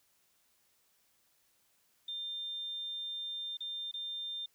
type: tone with dropouts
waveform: sine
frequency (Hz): 3600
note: A7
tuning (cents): +39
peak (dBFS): -37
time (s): 2.08-4.46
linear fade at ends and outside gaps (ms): 5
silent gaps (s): 3.571-3.605 / 3.914-3.939
effects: white hiss -72 dBFS RMS until 4.54 s